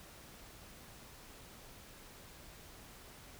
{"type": "silence", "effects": ["pink hiss -55 dBFS RMS until 3.39 s"]}